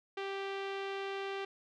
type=tone with low-pass filter; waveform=sawtooth; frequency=392 Hz; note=G4; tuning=in tune; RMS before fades=-39 dBFS; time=0.17-1.45 s; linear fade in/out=5 ms; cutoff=3100 Hz; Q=1.6; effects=none